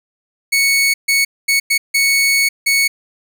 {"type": "tone bursts at uneven times", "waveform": "sawtooth", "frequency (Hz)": 2217, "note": "C#7", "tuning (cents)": 0, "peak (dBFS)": -8, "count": 6, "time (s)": [[0.52, 0.94], [1.08, 1.25], [1.48, 1.6], [1.7, 1.78], [1.94, 2.49], [2.66, 2.88]], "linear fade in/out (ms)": 10, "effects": []}